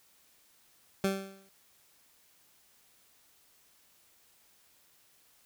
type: tone with exponential decay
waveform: 20% pulse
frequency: 194.1 Hz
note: G3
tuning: 17 cents flat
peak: -20 dBFS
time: 1.04-1.49 s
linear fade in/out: 2 ms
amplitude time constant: 97 ms
effects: white hiss -65 dBFS RMS until 5.45 s